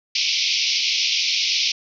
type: band-pass noise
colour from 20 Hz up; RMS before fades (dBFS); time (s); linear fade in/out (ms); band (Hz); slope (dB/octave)
white; -21; 0.15-1.72; 5; 2200 to 5800; 96
effects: none